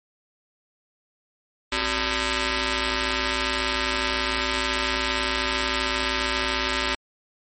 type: ring-modulated tone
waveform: 5% pulse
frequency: 319.8 Hz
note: D#4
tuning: 48 cents sharp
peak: -8 dBFS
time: 1.72-6.95 s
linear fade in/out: 5 ms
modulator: 696 Hz
effects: MP3 32 kbps